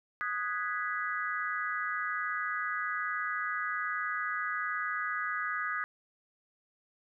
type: chord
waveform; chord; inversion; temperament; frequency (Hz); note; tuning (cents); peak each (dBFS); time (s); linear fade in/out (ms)
sine; G# minor seventh; second; equal; 1244.5 / 1480 / 1661.2 / 1975.5; D#6 / F#6 / G#6 / B6; 0 / 0 / 0 / 0; -35 / -38 / -36 / -39; 0.21-5.84; 0
effects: none